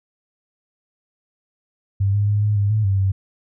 sine tone with pitch steps, 98.7 / 102.5 / 103.6 / 105 / 101.2 / 108 / 97.6 / 96.5 Hz, G2 / G#2 / G#2 / G#2 / G#2 / A2 / G2 / G2, +12 / -22 / -4 / +19 / -44 / -32 / -7 / -27 cents, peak -15 dBFS, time 2-3.12 s, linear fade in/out 10 ms, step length 140 ms, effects none

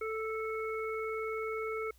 harmonic tone, 439.8 Hz, A4, 1 cent flat, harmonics 1 / 3 / 5, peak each -35 / -40 / -42 dBFS, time 0.01-1.91 s, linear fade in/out 5 ms, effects added 60 Hz sine -60 dBFS peak until 1.98 s + white hiss -68 dBFS RMS until 1.98 s

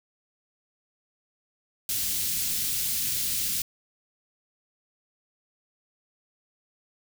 white band-stop noise, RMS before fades -28 dBFS, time 1.89-3.62 s, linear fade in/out 2 ms, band 200 to 3200 Hz, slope 12 dB/octave, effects none

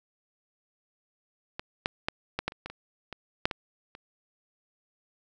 clicks, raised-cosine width 0.3 ms, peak -18 / -10 / -11 / -13 / -12 / -28 / -21 / -25 / -22 / -7 / -16 / -28 dBFS, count 12, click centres 1.595 / 1.859 / 2.085 / 2.39 / 2.48 / 2.521 / 2.66 / 2.7 / 3.127 / 3.455 / 3.512 / 3.951 s, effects none

